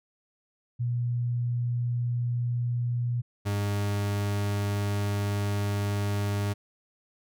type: tone pair in turn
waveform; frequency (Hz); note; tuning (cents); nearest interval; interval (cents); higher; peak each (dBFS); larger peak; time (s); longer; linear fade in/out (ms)
sine / 40% pulse; 120.7 / 101.76; B2 / G#2; -39 / -35; minor third; 296; first; -25; neither; 0.79-3.22 / 3.45-6.54; second; 20
effects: none